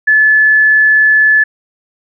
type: tone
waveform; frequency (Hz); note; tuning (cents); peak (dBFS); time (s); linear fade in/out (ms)
sine; 1728; A6; -32; -5; 0.07-1.44; 10
effects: none